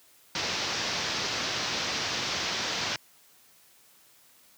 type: low-pass noise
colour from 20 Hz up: white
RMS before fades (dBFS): -31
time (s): 0.35-2.96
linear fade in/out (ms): 2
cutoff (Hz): 5900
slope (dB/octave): 48
effects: white hiss -59 dBFS RMS until 4.57 s + high-pass 80 Hz 12 dB/octave